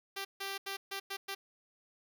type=tone bursts at uneven times; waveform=5% pulse; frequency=392.4 Hz; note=G4; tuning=2 cents sharp; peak=-26 dBFS; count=6; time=0.16-0.25 / 0.4-0.58 / 0.66-0.77 / 0.91-1 / 1.1-1.17 / 1.28-1.35 s; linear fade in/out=10 ms; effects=none